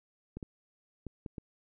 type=clicks; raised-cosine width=3 ms; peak=-27 dBFS; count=5; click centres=0.37 / 0.428 / 1.067 / 1.262 / 1.382 s; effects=none